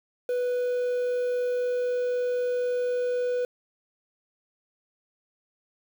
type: tone with quantisation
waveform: triangle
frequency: 493.9 Hz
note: B4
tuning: in tune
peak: -22 dBFS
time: 0.29-3.45 s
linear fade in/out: 2 ms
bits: 8
effects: none